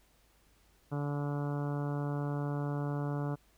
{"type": "harmonic tone", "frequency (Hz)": 144.4, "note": "D3", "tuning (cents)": -29, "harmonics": [1, 2, 3, 4, 5, 6, 7, 8, 9, 10], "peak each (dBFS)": [-33, -39, -43, -45, -47, -49, -50, -51, -52, -53], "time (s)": [0.91, 3.36], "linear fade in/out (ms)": 20, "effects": ["added 51 Hz sine -68 dBFS peak until 3.57 s", "pink hiss -68 dBFS RMS until 3.57 s"]}